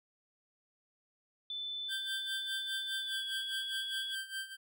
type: tone with pitch glide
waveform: sine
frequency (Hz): 3520 to 3359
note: A7 to G#7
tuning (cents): 0 to +19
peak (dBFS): -37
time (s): 1.5-4.15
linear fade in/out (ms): 2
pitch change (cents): -81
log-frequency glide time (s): 2.99-3.26
type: tone with tremolo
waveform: 25% pulse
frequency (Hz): 1568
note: G6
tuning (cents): 0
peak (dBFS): -32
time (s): 1.88-4.57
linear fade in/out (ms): 50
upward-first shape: sine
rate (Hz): 4.9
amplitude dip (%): 80
effects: none